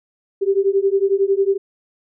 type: beating tone pair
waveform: sine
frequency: 387.2 / 398.2 Hz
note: G4 / G4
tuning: -21 / +27 cents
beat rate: 11 Hz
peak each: -17 dBFS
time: 0.41-1.58 s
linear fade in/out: 20 ms
effects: none